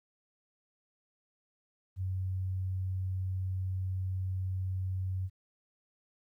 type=tone; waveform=sine; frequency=93.6 Hz; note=F#2; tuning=20 cents sharp; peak=-31 dBFS; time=1.96-5.3 s; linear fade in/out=50 ms; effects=12-bit